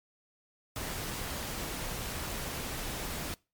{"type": "noise", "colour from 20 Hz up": "pink", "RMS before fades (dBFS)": -37, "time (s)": [0.76, 3.34], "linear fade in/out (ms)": 0, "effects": ["noise-tail reverb RT60 0.3 s tail -24 dB re dry", "MP3 96 kbps"]}